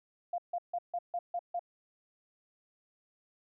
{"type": "tone bursts", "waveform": "sine", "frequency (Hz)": 698.5, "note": "F5", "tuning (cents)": 0, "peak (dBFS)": -31, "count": 7, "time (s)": [0.33, 1.594], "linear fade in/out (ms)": 5, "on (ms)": 52, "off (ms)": 150, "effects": []}